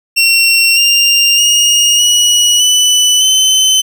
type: tone with pitch steps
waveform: 25% pulse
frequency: 2729 / 2791 / 2855 / 2920 / 2986 / 3054 Hz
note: F7 / F7 / F7 / F#7 / F#7 / G7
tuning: -41 / -2 / +37 / -24 / +15 / -46 cents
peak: -3 dBFS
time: 0.16-3.82 s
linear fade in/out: 20 ms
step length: 610 ms
effects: none